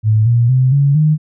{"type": "tone with pitch steps", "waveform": "sine", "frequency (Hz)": [108.6, 118.43, 129.15, 140.84, 153.58], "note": ["A2", "A#2", "C3", "C#3", "D#3"], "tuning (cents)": [-22, 28, -22, 28, -22], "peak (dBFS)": -8, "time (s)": [0.03, 1.18], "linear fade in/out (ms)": 50, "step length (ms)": 230, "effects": []}